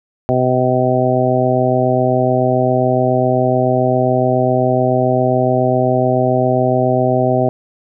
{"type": "harmonic tone", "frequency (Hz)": 127.2, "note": "C3", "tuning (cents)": -48, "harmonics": [1, 2, 3, 4, 5, 6], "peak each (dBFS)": [-18, -19, -19, -21, -16, -20], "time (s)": [0.29, 7.49], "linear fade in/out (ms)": 0, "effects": []}